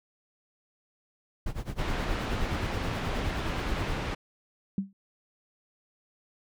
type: noise with tremolo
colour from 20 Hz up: brown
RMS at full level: -30 dBFS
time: 1.46-3.98 s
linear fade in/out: 5 ms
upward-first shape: sine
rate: 9.5 Hz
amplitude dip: 90%
type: low-pass noise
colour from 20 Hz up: pink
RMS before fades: -33 dBFS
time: 1.78-4.15 s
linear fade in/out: 10 ms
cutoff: 3100 Hz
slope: 12 dB/octave
type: tone with exponential decay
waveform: sine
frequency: 195.1 Hz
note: G3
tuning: 8 cents flat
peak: -22 dBFS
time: 4.78-4.93 s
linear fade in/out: 2 ms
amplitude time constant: 31 ms
effects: none